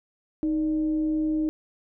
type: tone with frequency modulation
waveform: sine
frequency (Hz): 311.1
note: D#4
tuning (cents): 0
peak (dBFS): -22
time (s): 0.43-1.49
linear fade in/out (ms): 0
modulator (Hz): 276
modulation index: 0.24
effects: none